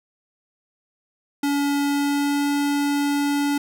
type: tone with pitch glide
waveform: square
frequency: 284.5 to 286.3 Hz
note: C#4 to D4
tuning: +45 to -44 cents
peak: -20 dBFS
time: 1.43-3.58 s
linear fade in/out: 5 ms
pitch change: +11 cents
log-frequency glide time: 1.83-2.48 s
effects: none